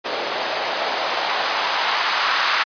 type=noise with band-pass filter sweep; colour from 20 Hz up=blue; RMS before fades=-21 dBFS; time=0.04-2.64 s; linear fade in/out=20 ms; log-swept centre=500 to 1200 Hz; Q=1.6; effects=resampled to 11025 Hz